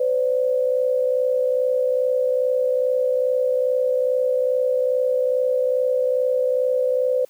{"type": "tone pair together", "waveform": "sine", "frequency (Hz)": [509.6, 572], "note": ["C5", "D5"], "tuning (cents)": [-46, -46], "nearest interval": "major second", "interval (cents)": 200, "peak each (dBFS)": [-18, -24], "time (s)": [0, 7.25], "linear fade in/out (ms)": 5, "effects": ["white hiss -57 dBFS RMS until 7.29 s", "high-pass 60 Hz 12 dB/octave"]}